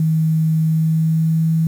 sine tone with pitch glide, 159 to 161.78 Hz, D#3 to E3, +38 to -32 cents, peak -13 dBFS, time 0-1.67 s, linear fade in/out 2 ms, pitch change +30 cents, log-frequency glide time 0.63-1.55 s, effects 7-bit

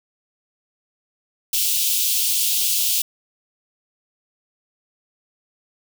white high-pass noise, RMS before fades -20 dBFS, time 1.53-3.02 s, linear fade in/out 5 ms, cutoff 2700 Hz, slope 48 dB/octave, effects none

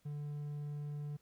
triangle tone, 146.83 Hz, D3, in tune, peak -37 dBFS, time 0.05-1.17 s, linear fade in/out 10 ms, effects pink hiss -73 dBFS RMS until 1.21 s

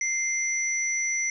sine tone pair together, 2093 / 5920 Hz, C7 / F#8, 0 / 0 cents, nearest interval octave + tritone, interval 1800 cents, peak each -27 dBFS, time 0.01-1.3 s, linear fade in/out 2 ms, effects none

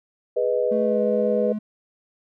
sine chord, G# minor, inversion none, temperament equal, 415.3 / 493.9 / 622.3 Hz, G#4 / B4 / D#5, 0 / 0 / 0 cents, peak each -26 / -21 / -25 dBFS, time 0.36-1.53 s, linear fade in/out 10 ms
triangle tone with pitch glide, 220 to 212.9 Hz, A3 to G#3, 0 to +43 cents, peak -23 dBFS, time 0.71-1.59 s, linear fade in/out 10 ms, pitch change -57 cents, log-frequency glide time 0.82-1 s
effects none

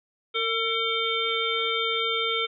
harmonic tone with a mistuned harmonic, 449.6 Hz, A4, 37 cents sharp, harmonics 1 / 3 / 5 / 7 / 8, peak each -30 / -30 / -30 / -30 / -30 dBFS, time 0.34-2.47 s, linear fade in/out 20 ms, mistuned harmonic 1, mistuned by +21 cents, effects none

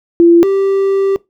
sine / triangle tone pair in turn, 340.3 / 391 Hz, F4 / G4, -45 / -4 cents, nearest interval major second, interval 241 cents, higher second, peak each -3 / -8 dBFS, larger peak first, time 0.2-0.43 / 0.43-1.16 s, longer second, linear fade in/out 0 ms, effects noise-tail reverb RT60 0.2 s tail -21 dB re dry

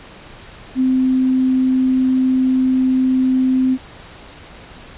sine tone, 258.9 Hz, C4, 18 cents flat, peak -12 dBFS, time 0.75-3.78 s, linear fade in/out 50 ms, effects pink hiss -39 dBFS RMS until 4.97 s + resampled to 8000 Hz

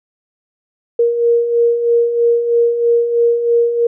sine beating tone pair, 467.8 / 470.9 Hz, A#4 / A#4, +6 / +18 cents, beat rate 3.1 Hz, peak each -19 / -11 dBFS, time 0.99-3.87 s, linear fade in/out 5 ms, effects none

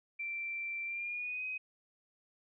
sine tone with pitch glide, 2349 to 2518 Hz, D7 to D#7, 0 to +20 cents, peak -36 dBFS, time 0.19-1.58 s, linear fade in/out 10 ms, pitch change +120 cents, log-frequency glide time 0.85-1.45 s, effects none

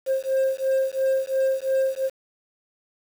sine beating tone pair, 530 / 532.9 Hz, C5 / C5, +22 / +32 cents, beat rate 2.9 Hz, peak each -21 dBFS, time 0.06-2.1 s, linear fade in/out 50 ms, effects tanh soft clip ceiling -17 dBFS + 7-bit

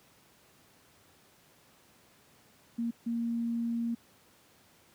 sine tone bursts at uneven times, 233.1 Hz, A#3, in tune, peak -29 dBFS, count 2, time 2.78-2.91 / 3.06-3.95 s, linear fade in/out 10 ms, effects pink hiss -62 dBFS RMS until 4.94 s + high-pass 100 Hz 12 dB/octave

